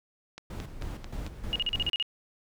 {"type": "click train", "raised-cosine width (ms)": 0.2, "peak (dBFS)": -24, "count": 5, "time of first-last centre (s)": [0.38, 1.265], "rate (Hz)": 4.52}
{"type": "noise with tremolo", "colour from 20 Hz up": "brown", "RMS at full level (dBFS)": -35, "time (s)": [0.5, 1.9], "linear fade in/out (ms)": 5, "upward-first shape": "square", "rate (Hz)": 3.2, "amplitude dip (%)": 60}
{"type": "tone bursts", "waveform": "sine", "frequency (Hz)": 2869, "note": "F7", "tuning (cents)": 46, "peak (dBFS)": -25, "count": 8, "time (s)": [1.53, 2.026], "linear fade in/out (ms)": 0, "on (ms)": 27, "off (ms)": 40}
{"effects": []}